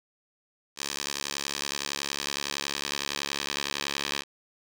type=tone with band-pass filter sweep; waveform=10% pulse; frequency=70.8 Hz; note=C#2; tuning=37 cents sharp; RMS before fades=-33 dBFS; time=0.76-4.24 s; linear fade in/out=50 ms; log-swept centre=5700 to 3800 Hz; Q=1.1; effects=none